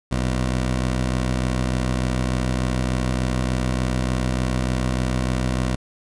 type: tone pair together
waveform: 15% pulse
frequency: 63.37 / 120 Hz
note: B1 / B2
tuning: +45 / -49 cents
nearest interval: major seventh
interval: 1106 cents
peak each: -14 / -26 dBFS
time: 0.11-5.76 s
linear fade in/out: 10 ms
effects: resampled to 24000 Hz